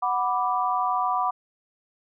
sine chord, B minor, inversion second, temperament equal, 740 / 987.8 / 1174.7 Hz, F#5 / B5 / D6, 0 / 0 / 0 cents, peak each -26 / -26 / -26 dBFS, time 0.02-1.31 s, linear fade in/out 10 ms, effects none

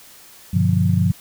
sine chord, G dominant seventh, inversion none, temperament just, 98 / 122.5 / 147 / 176.4 Hz, G2 / B2 / D3 / F3, 0 / -14 / +2 / +18 cents, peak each -18 / -22 / -22 / -18 dBFS, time 0.53-1.12 s, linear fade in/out 10 ms, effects white hiss -45 dBFS RMS until 1.2 s

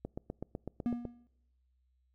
click train, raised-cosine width 2 ms, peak -25 dBFS, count 9, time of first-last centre 0.05-1.053 s, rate 7.98 Hz
triangle tone with exponential decay, 239.3 Hz, A#3, 46 cents sharp, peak -25 dBFS, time 0.86-1.27 s, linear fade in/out 0 ms, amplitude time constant 89 ms
effects noise-tail reverb RT60 1.0 s tail -26 dB re dry + added 63 Hz sine -70 dBFS peak until 2.14 s

